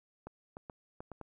clicks, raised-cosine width 1 ms, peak -30 dBFS, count 6, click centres 0.27 / 0.569 / 0.698 / 1.005 / 1.117 / 1.213 s, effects 12-bit

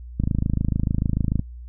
click train, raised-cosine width 5 ms, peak -9 dBFS, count 33, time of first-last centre 0.2-1.394 s, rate 26.8 Hz, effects noise-tail reverb RT60 0.1 s tail -23 dB re dry + added 60 Hz sine -35 dBFS peak until 1.68 s

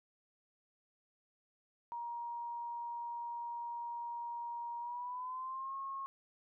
sine tone with pitch glide, 945 to 1085.5 Hz, A#5 to C#6, +23 to -37 cents, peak -39 dBFS, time 1.92-6.06 s, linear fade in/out 0 ms, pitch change +240 cents, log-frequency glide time 4.79-5.75 s, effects none

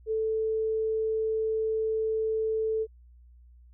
sine tone, 440 Hz, A4, in tune, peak -25 dBFS, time 0.06-2.87 s, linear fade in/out 50 ms, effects added 60 Hz sine -51 dBFS peak until 3.73 s

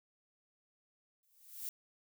violet noise with exponential growth, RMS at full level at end -39 dBFS, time 1.23-1.69 s, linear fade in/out 1 ms, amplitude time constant 100 ms, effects none

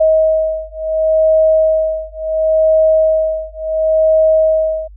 sine beating tone pair, 633 / 633.71 Hz, D#5 / D#5, +30 / +32 cents, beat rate 0.71 Hz, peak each -13 dBFS, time 0-4.88 s, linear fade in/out 10 ms, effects added 50 Hz sine -34 dBFS peak until 4.96 s

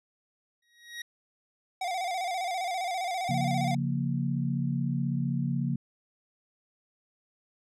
25% pulse tone with exponential growth, 1892 Hz, A#6, 25 cents sharp, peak -30 dBFS, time 0.62-1.02 s, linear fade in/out 5 ms, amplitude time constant 86 ms
square tone with vibrato, 728 Hz, F#5, 28 cents flat, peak -30 dBFS, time 1.81-3.75 s, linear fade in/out 5 ms, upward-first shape square, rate 15 Hz, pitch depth 69 cents each way
sine chord, Bb minor, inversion first, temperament equal, 138.59 / 174.61 / 233.1 Hz, Db3 / F3 / Bb3, 0 / 0 / 0 cents, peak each -29 / -32 / -32 dBFS, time 3.29-5.76 s, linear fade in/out 5 ms
effects low-pass 9000 Hz 12 dB/octave

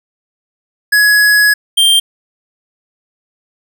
square tone pair in turn, 1681 / 3173 Hz, G#6 / G7, +20 / +20 cents, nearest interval major seventh, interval 1100 cents, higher second, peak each -7 dBFS, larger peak neither, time 0.92-1.54 / 1.77-2 s, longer first, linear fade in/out 10 ms, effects none

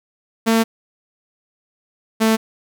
sawtooth tone pair in turn, 225.8 / 221.7 Hz, A3 / A3, +45 / +13 cents, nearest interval unison, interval 32 cents, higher first, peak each -9 dBFS, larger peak neither, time 0.46-0.64 / 2.2-2.37 s, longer first, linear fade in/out 20 ms, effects none

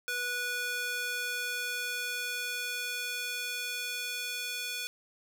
square tone with high-pass filter sweep, 490 Hz, B4, 14 cents flat, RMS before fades -35 dBFS, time 0.08-4.87 s, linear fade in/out 0 ms, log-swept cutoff 1400 to 2600 Hz, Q 1.3, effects none

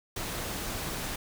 pink noise, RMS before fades -35 dBFS, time 0.16-1.16 s, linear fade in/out 5 ms, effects none

